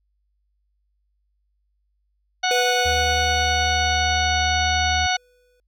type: harmonic tone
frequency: 736 Hz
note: F#5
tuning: 9 cents flat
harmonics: 1 / 2 / 3 / 4 / 5 / 6 / 8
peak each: -22 / -25 / -27 / -28 / -29 / -30 / -31 dBFS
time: 2.43-5.17 s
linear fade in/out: 10 ms
type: tone with exponential decay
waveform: square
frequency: 493.9 Hz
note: B4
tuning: in tune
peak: -21 dBFS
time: 2.51-5.6 s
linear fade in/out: 1 ms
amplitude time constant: 670 ms
type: tone with pitch glide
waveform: triangle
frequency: 77.78 to 78.32 Hz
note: D#2 to D#2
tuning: 0 to +12 cents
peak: -23 dBFS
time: 2.85-5.07 s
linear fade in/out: 10 ms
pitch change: +12 cents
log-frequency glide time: 4.46-4.69 s
effects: added 50 Hz sine -66 dBFS peak until 5.67 s